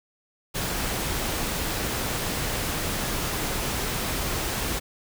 pink noise, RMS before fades -28 dBFS, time 0.54-4.8 s, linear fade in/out 20 ms, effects none

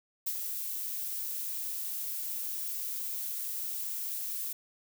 violet noise with ADSR envelope, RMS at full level -31 dBFS, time 0.26-4.53 s, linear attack 11 ms, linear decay 50 ms, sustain -5 dB, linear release 5 ms, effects none

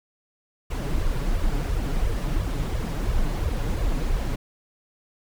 brown noise with flanger, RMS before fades -24 dBFS, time 0.7-4.36 s, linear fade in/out 10 ms, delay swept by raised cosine 1.7 to 7.2 ms, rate 2.9 Hz, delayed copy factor +0.85, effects none

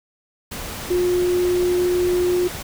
sine tone in noise, 357.7 Hz, F4, 41 cents sharp, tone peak -16 dBFS, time 0.9-2.48 s, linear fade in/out 10 ms, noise pink, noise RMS -31 dBFS, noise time 0.51-2.63 s, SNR +12 dB, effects none

